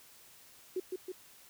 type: tone with echo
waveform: sine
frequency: 370 Hz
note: F#4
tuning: in tune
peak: -31 dBFS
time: 0.76-0.8 s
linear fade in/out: 5 ms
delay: 160 ms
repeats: 2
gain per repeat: -3 dB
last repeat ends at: 1.12 s
effects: white hiss -58 dBFS RMS until 1.49 s